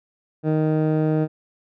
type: tone with low-pass filter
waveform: 15% pulse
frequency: 155.56 Hz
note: D#3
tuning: in tune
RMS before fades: -20 dBFS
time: 0.43-1.28 s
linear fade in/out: 50 ms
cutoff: 760 Hz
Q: 0.52
effects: none